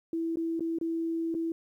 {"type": "tone with dropouts", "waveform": "sine", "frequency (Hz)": 329.6, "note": "E4", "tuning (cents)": 0, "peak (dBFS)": -28, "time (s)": [0.13, 1.52], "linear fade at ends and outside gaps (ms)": 2, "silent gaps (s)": [[0.358, 0.37], [0.595, 0.606], [0.786, 0.812], [1.343, 1.349]], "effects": ["11-bit"]}